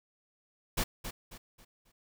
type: noise with echo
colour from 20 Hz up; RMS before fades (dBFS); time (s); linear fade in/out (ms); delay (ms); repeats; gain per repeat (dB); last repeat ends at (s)
pink; -30; 0.77-0.84; 10; 270; 4; -9; 1.92
effects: none